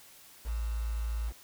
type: tone with quantisation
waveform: sine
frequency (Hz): 56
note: A1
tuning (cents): +31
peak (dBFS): -30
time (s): 0.44-1.33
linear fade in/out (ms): 50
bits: 8
effects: white hiss -55 dBFS RMS until 1.43 s